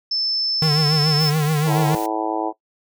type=tone; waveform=sine; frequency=5274 Hz; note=E8; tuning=in tune; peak=-19 dBFS; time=0.11-1.3 s; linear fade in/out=5 ms
type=tone with vibrato; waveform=square; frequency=152.2 Hz; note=D#3; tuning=38 cents flat; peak=-17 dBFS; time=0.62-1.95 s; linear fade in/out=2 ms; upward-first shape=triangle; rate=7 Hz; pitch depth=89 cents each way
type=noise; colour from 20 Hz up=white; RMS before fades=-36 dBFS; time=1.2-2.06 s; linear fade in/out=0 ms
type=harmonic tone; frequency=109 Hz; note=A2; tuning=16 cents flat; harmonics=3 / 4 / 5 / 6 / 7 / 8 / 9; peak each=-25 / -29 / -30 / -29 / -26 / -28 / -32 dBFS; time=1.65-2.53 s; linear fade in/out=50 ms
effects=noise-tail reverb RT60 0.1 s tail -18 dB re dry